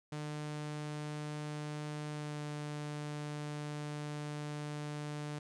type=tone with pitch glide; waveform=sawtooth; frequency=149.9 to 148.52 Hz; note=D3 to D3; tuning=+36 to +20 cents; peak=-35 dBFS; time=0.12-5.39 s; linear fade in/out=5 ms; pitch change=-16 cents; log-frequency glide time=2.12-2.4 s; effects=resampled to 22050 Hz + 12-bit